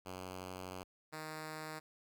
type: tone pair in turn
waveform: 5% pulse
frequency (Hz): 92.4 / 156.03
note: F#2 / D#3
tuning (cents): -2 / +5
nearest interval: major sixth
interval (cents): 907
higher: second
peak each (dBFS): -33 / -32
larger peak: second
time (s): 0.05-0.84 / 1.12-1.8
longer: first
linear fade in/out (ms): 20
effects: none